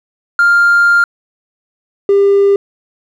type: tone pair in turn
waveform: triangle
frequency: 1399 / 398.9 Hz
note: F6 / G4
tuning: +3 / +30 cents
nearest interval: octave + minor seventh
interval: 2173 cents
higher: first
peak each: -3 dBFS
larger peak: neither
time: 0.39-1.04 / 2.09-2.56 s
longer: first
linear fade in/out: 2 ms
effects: tanh soft clip ceiling -2 dBFS